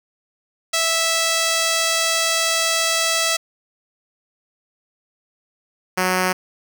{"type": "tone pair in turn", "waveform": "5% pulse", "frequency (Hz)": [657, 184.36], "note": ["E5", "F#3"], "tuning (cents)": [-6, -6], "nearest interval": "octave + minor seventh", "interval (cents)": 2200, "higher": "first", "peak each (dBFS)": -6, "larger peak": "neither", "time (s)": [[0.73, 3.37], [5.97, 6.33]], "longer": "first", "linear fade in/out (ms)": 10, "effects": []}